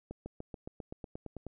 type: accelerating click train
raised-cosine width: 2 ms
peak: -28 dBFS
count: 12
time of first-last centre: 0.11-1.467 s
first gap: 150 ms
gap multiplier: 0.96
effects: none